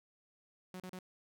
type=tone bursts; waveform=sawtooth; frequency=184 Hz; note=F#3; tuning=9 cents flat; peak=-40 dBFS; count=3; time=0.74-0.989 s; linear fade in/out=2 ms; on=59 ms; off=36 ms; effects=none